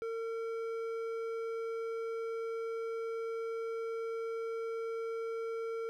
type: tone with hard clipping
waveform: triangle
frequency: 454.7 Hz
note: A#4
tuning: 43 cents flat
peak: -37 dBFS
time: 0.02-5.89 s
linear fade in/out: 0 ms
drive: 12 dB
effects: none